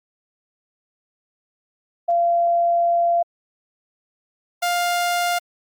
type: tone pair in turn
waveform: sine / sawtooth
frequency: 687 / 702.2 Hz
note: F5 / F5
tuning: -29 / +9 cents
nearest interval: unison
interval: 38 cents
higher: second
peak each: -15 dBFS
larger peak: neither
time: 2.08-3.23 / 4.62-5.39 s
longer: first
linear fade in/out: 10 ms
effects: Opus 32 kbps